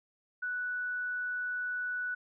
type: tone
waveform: sine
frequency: 1480 Hz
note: F#6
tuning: in tune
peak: -32 dBFS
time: 0.42-2.15 s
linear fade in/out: 10 ms
effects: none